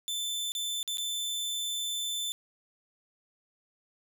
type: tone with dropouts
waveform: sawtooth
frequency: 3532 Hz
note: A7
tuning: 6 cents sharp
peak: -28 dBFS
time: 0.08-2.32 s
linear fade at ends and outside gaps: 0 ms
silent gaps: 0.52-0.551 / 0.829-0.877 / 0.972-0.982 s
effects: none